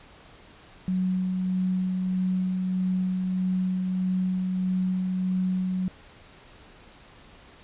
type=tone with tremolo; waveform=sine; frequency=185 Hz; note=F#3; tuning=in tune; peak=-22 dBFS; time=0.88-5.88 s; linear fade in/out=0 ms; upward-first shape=sine; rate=1.6 Hz; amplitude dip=25%; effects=pink hiss -51 dBFS RMS until 7.63 s + resampled to 8000 Hz